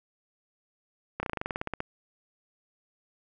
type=slowing click train; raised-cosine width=0.5 ms; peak=-16 dBFS; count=14; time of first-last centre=1.2-1.804 s; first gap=30 ms; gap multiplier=1.07; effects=none